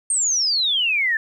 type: exponential sweep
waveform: sine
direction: down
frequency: 8770 to 1732 Hz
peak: -17 dBFS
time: 0.1-1.17 s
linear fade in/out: 2 ms
effects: 9-bit